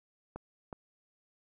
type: clicks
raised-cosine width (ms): 1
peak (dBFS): -27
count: 2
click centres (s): 0.36 / 0.728
effects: none